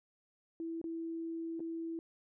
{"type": "tone with dropouts", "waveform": "sine", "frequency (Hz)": 329.6, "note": "E4", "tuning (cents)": 0, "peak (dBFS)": -37, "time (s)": [0.6, 1.99], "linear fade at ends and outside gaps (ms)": 1, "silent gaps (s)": [[0.815, 0.841], [1.595, 1.603]], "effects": []}